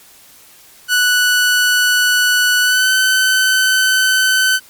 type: tone with pitch glide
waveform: sawtooth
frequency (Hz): 1480 to 1521.6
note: F#6 to F#6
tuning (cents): 0 to +48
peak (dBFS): -7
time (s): 0.88-4.6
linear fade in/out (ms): 50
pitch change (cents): +48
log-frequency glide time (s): 2.61-2.91
effects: white hiss -44 dBFS RMS until 4.69 s + MP3 96 kbps